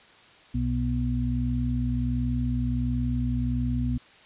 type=harmonic tone; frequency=61.4 Hz; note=B1; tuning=9 cents flat; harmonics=1 / 2 / 4; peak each=-28 / -28 / -28 dBFS; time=0.54-3.98 s; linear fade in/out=10 ms; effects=white hiss -53 dBFS RMS until 4.25 s + resampled to 8000 Hz